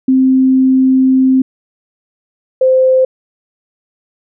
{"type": "tone pair in turn", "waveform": "sine", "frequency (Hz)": [261.6, 519], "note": ["C4", "C5"], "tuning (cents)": [0, -14], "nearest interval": "octave", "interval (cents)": 1186, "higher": "second", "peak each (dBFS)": -6, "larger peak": "neither", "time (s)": [[0.08, 1.42], [2.61, 3.05]], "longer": "first", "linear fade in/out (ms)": 5, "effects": []}